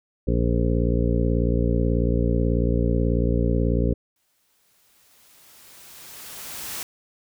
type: harmonic tone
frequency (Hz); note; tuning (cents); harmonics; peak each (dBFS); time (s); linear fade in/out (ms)
58.27; A#1; 0; 1 / 2 / 3 / 4 / 5 / 7 / 8 / 9; -22 / -25 / -27 / -28 / -29 / -30 / -31 / -32; 0.27-3.94; 10
type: noise with exponential growth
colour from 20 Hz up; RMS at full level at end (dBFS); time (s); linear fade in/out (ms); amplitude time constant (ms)
white; -31; 4.16-6.83; 2; 580
effects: none